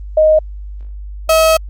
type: tone pair in turn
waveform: sine / 35% pulse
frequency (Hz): 622.3 / 641.6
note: D#5 / E5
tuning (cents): 0 / -47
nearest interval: minor second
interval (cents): 53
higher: second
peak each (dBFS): -6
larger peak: neither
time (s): 0.17-0.39 / 1.29-1.57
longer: second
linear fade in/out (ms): 5
effects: added 50 Hz sine -25 dBFS peak until 1.69 s + Opus 32 kbps